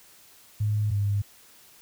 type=tone pair in turn; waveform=sine; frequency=105.4 / 101.52 Hz; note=G#2 / G#2; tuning=+26 / -39 cents; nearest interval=minor second; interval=65 cents; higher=first; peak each=-22 dBFS; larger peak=neither; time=0.6-0.91 / 0.91-1.22 s; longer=neither; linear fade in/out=10 ms; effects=white hiss -54 dBFS RMS until 1.81 s